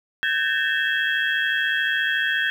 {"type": "tone cluster", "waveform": "sine", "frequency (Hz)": [1540, 1654, 1805, 2641, 3266], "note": ["G6", "G#6", "A6", "E7", "G#7"], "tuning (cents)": [-31, -8, 44, 3, -30], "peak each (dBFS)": [-25, -26, -24, -32, -28], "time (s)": [0.23, 2.5], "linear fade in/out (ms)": 0, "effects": ["8-bit"]}